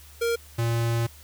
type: tone pair in turn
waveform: square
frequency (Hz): 466.2 / 116.29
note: A#4 / A#2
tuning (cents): 0 / -4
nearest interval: 2 octaves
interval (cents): 2404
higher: first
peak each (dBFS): -23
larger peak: neither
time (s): 0.21-0.36 / 0.58-1.07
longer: second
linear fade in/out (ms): 10
effects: added 74 Hz sine -48 dBFS peak until 1.23 s + white hiss -51 dBFS RMS until 1.23 s